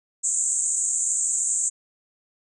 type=band-pass noise; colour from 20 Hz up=white; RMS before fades=-24 dBFS; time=0.23-1.7 s; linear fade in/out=20 ms; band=6800 to 8300 Hz; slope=96 dB/octave; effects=none